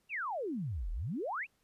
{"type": "exponential two-way sweep", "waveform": "sine", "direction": "down then up", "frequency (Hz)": [2844, 36.71, 2844], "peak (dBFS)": -34, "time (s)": [0.09, 1.47], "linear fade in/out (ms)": 50, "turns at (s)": 0.91, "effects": ["pink hiss -75 dBFS RMS until 1.63 s", "resampled to 32000 Hz"]}